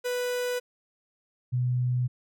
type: tone pair in turn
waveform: 45% pulse / sine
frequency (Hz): 493.9 / 124.59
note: B4 / B2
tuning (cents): 0 / +16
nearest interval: 2 octaves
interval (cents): 2384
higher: first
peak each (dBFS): -27 / -23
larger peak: second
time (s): 0.04-0.6 / 1.52-2.08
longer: neither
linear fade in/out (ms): 20
effects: none